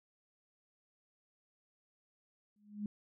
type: tone with exponential growth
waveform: sine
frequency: 207.7 Hz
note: G#3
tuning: in tune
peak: -33 dBFS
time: 2.56-2.86 s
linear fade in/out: 2 ms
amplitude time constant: 64 ms
effects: none